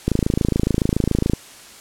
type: click train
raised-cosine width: 3 ms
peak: -4 dBFS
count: 35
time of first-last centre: 0.08-1.335 s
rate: 27.1 Hz
effects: white hiss -42 dBFS RMS until 1.8 s + low-pass 10000 Hz 12 dB/octave